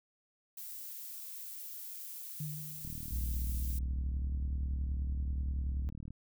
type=noise; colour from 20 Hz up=violet; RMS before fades=-45 dBFS; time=0.57-3.79 s; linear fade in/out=5 ms
type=tone with exponential decay; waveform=sine; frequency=152 Hz; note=D#3; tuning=40 cents flat; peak=-35 dBFS; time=2.4-3.42 s; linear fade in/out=5 ms; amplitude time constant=220 ms
type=click train; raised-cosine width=5 ms; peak=-33 dBFS; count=127; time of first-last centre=2.85-6.106 s; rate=38.7 Hz
type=tone with pitch glide; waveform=sine; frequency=61.74 to 66.94 Hz; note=B1 to C2; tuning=0 to +40 cents; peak=-32 dBFS; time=3.12-5.89 s; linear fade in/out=0 ms; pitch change=+140 cents; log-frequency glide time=3.49-4.29 s
effects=none